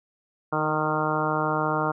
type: harmonic tone with a mistuned harmonic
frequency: 154 Hz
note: D#3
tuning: 17 cents flat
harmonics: 1 / 2 / 3 / 4 / 5 / 6 / 7 / 8 / 9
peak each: -31 / -31 / -31 / -31 / -31 / -31 / -31 / -31 / -31 dBFS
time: 0.52-1.92 s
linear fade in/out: 10 ms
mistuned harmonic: 2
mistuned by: +20 cents
effects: none